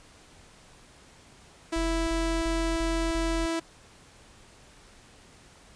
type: tone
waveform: sawtooth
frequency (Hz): 329.6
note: E4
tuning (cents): 0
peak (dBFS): -23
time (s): 1.72-3.6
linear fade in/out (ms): 10
type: tone bursts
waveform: triangle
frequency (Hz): 43.65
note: F1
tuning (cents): 0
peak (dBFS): -27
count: 5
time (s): 1.76-3.458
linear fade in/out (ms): 0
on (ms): 310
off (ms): 37
effects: pink hiss -54 dBFS RMS until 5.75 s + resampled to 22050 Hz